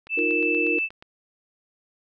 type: click train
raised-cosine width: 0.3 ms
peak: -27 dBFS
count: 9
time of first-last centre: 0.07-1.025 s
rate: 8.38 Hz
type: tone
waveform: sine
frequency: 2640 Hz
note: E7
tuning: 2 cents sharp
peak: -22 dBFS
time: 0.09-0.89 s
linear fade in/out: 50 ms
type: chord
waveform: sine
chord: Eb suspended second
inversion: none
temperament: equal with one note detuned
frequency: 311.1 / 351.9 / 466.2 Hz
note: Eb4 / F4 / Bb4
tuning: 0 / +13 / 0 cents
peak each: -27 dBFS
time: 0.17-0.79 s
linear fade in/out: 10 ms
effects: none

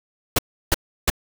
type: noise bursts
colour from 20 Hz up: pink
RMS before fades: -17 dBFS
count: 3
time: 0.36-1.101 s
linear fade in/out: 5 ms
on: 27 ms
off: 330 ms
effects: none

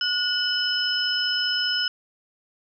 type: tone cluster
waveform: sine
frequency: 1455 / 2985 / 5170 Hz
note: F#6 / F#7 / E8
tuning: -29 / +15 / -34 cents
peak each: -27 / -25 / -26 dBFS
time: 0.01-1.88 s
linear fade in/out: 2 ms
effects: none

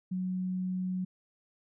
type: tone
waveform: sine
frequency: 184.4 Hz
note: F#3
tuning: 6 cents flat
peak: -30 dBFS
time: 0.11-1.05 s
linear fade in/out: 10 ms
effects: none

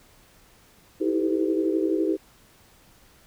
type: tone cluster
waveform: sine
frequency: 320.5 / 332.3 / 388.2 / 433.8 / 504 Hz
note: E4 / E4 / G4 / A4 / B4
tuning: -49 / +14 / -17 / -25 / +35 cents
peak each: -24 / -31 / -26 / -31 / -32 dBFS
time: 1-2.17 s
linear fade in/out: 20 ms
effects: pink hiss -56 dBFS RMS until 3.26 s

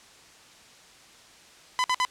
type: tone bursts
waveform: sawtooth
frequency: 1007 Hz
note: B5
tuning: 33 cents sharp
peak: -18 dBFS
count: 3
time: 1.79-2.05 s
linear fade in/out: 0 ms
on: 50 ms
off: 55 ms
effects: white hiss -52 dBFS RMS until 2.1 s + low-pass 7000 Hz 12 dB/octave

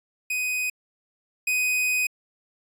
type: tone pair in turn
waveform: 45% pulse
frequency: 2500 / 2500 Hz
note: D#7 / D#7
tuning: +8 / +8 cents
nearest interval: unison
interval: 0 cents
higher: neither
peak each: -24 / -21 dBFS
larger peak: second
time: 0.3-0.7 / 1.47-2.07 s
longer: second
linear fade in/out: 5 ms
effects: resampled to 32000 Hz

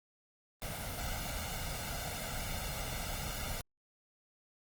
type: noise with comb filter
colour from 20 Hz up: pink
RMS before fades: -39 dBFS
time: 0.62-3.61 s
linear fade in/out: 0 ms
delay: 1.4 ms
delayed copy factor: +0.7
effects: Opus 24 kbps

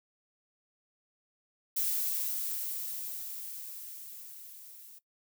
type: noise with level ramp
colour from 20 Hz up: violet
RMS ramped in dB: -30 to -52 dBFS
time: 1.76-4.99 s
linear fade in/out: 10 ms
effects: noise-tail reverb RT60 0.1 s tail -17 dB re dry

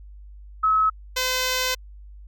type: tone pair in turn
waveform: sine / 5% pulse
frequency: 1288 / 511.1 Hz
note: E6 / C5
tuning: -41 / -41 cents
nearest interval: octave + major third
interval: 1600 cents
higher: first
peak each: -16 / -10 dBFS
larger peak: second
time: 0.63-0.9 / 1.16-1.75 s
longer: second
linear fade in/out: 10 ms
effects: added 50 Hz sine -40 dBFS peak until 2.27 s

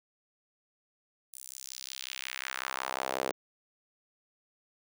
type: tone with high-pass filter sweep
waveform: sawtooth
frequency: 65.5 Hz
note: C2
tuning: 2 cents sharp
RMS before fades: -38 dBFS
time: 1.33-3.32 s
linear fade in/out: 5 ms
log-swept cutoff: 10000 to 450 Hz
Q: 1.6
effects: none

